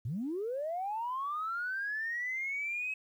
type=linear sweep; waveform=sine; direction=up; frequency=99.8 to 2570 Hz; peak=-32 dBFS; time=0.05-2.94 s; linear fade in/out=5 ms; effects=tanh soft clip ceiling -28 dBFS + 11-bit